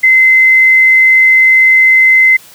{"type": "tone", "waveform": "sine", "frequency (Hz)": 2059, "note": "C7", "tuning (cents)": -28, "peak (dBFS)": -3, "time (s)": [0.03, 2.37], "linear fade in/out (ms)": 10, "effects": ["white hiss -38 dBFS RMS until 2.54 s"]}